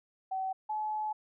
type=tone pair in turn; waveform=sine; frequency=761 / 856.3 Hz; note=F#5 / A5; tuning=+48 / -47 cents; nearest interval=major second; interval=205 cents; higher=second; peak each=-31 / -31 dBFS; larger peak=neither; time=0.31-0.53 / 0.69-1.13 s; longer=second; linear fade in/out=10 ms; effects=none